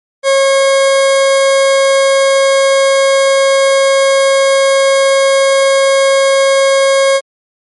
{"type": "tone", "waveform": "40% pulse", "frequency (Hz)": 544, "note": "C#5", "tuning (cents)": -33, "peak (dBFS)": -6, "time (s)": [0.23, 7.21], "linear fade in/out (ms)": 50, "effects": ["MP3 48 kbps"]}